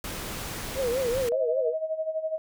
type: noise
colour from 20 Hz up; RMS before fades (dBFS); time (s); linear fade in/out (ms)
pink; -35; 0.04-1.29; 2
type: tone with vibrato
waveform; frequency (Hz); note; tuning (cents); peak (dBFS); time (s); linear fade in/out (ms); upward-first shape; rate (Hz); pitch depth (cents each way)
sine; 503; B4; +32; -24; 0.75-1.75; 50; triangle; 5.1; 160
type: tone with tremolo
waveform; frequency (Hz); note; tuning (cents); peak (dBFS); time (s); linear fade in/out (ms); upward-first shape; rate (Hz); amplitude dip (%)
sine; 634; D#5; +32; -24; 1.32-2.38; 0; sine; 12; 75
effects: none